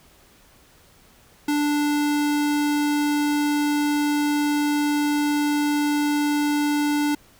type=tone; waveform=square; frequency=293.7 Hz; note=D4; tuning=in tune; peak=-20 dBFS; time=1.48-7.15 s; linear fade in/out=5 ms; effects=pink hiss -54 dBFS RMS until 7.39 s